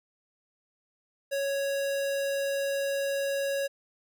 square tone, 554.4 Hz, C#5, in tune, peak -28 dBFS, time 1.31-3.68 s, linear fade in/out 20 ms, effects none

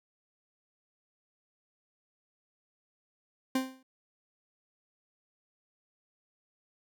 40% pulse tone with exponential decay, 261.6 Hz, C4, in tune, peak -23 dBFS, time 3.55-3.83 s, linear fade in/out 5 ms, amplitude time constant 59 ms, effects none

